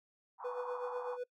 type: band-pass noise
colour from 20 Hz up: white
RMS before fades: -45 dBFS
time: 0.38-1.18 s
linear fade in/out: 50 ms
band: 840 to 1100 Hz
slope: 48 dB/octave
type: tone with tremolo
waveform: triangle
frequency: 493.9 Hz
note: B4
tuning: in tune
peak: -33 dBFS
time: 0.44-1.24 s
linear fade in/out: 10 ms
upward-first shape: triangle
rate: 8 Hz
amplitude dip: 70%
effects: noise-tail reverb RT60 0.1 s tail -24 dB re dry